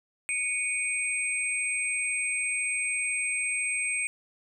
sine tone cluster, 2241 / 2475 / 8310 Hz, C#7 / D#7 / C9, +18 / -10 / -13 cents, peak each -31 / -31 / -31 dBFS, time 0.29-4.07 s, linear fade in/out 0 ms, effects none

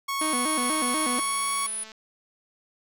sawtooth tone with pitch glide, 1104 to 1115.5 Hz, C#6 to C#6, -7 to +11 cents, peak -23 dBFS, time 0.08-1.67 s, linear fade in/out 10 ms, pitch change +18 cents, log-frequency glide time 1.04-1.54 s
sine tone, 9930 Hz, D#9, 5 cents flat, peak -29 dBFS, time 0.19-1.84 s, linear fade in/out 10 ms
sawtooth tone with vibrato, 277.2 Hz, C#4, in tune, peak -24 dBFS, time 0.21-1.2 s, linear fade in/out 5 ms, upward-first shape square, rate 4.1 Hz, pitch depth 200 cents each way
click train, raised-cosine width 0.2 ms, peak -28 dBFS, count 294, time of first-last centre 0.58-1.918 s, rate 219 Hz
effects none

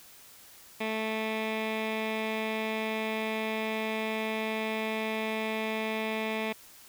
15% pulse tone with low-pass filter, 219.4 Hz, A3, 5 cents flat, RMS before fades -32 dBFS, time 0.8-6.53 s, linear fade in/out 10 ms, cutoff 2800 Hz, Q 3.6, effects white hiss -53 dBFS RMS until 6.88 s

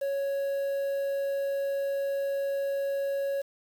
triangle tone with quantisation, 554.4 Hz, C#5, in tune, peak -25 dBFS, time 0.01-3.42 s, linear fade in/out 10 ms, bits 8, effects none

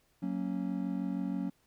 triangle chord, F# major, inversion none, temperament just, 185 / 231.2 / 277.5 Hz, F#3 / A#3 / C#4, 0 / -14 / +2 cents, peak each -33 / -36 / -34 dBFS, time 0.22-1.5 s, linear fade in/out 10 ms, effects pink hiss -71 dBFS RMS until 1.66 s

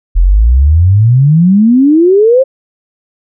sine exponential sweep, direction up, 40.53 to 546 Hz, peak -3 dBFS, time 0.15-2.44 s, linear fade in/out 20 ms, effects none

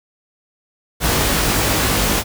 pink noise with comb filter, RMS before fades -17 dBFS, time 1-2.24 s, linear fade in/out 50 ms, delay 19 ms, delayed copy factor +1, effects none

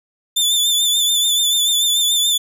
sawtooth tone with vibrato, 3526 Hz, A7, 3 cents sharp, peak -11 dBFS, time 0.36-2.38 s, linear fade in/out 10 ms, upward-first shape sine, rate 6.9 Hz, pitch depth 44 cents each way, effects none

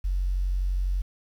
sine tone, 46.02 Hz, F#1, 9 cents flat, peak -22 dBFS, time 0.04-1.02 s, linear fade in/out 10 ms, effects tanh soft clip ceiling -18 dBFS + 9-bit

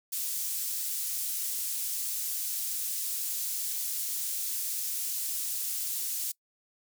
pink high-pass noise, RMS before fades -33 dBFS, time 0.12-6.32 s, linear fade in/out 10 ms, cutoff 8100 Hz, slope 12 dB/octave, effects noise-tail reverb RT60 0.1 s tail -23 dB re dry

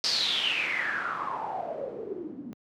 white noise with low-pass filter sweep, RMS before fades -31 dBFS, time 0.04-2.53 s, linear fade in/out 0 ms, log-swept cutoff 5000 to 230 Hz, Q 8.8, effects high-pass 150 Hz 12 dB/octave

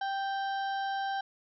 harmonic tone, 784 Hz, G5, in tune, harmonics 1 / 2 / 4 / 5 / 6 / 7, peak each -31 / -38 / -46 / -49 / -56 / -53 dBFS, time 0.01-1.21 s, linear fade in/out 5 ms, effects none

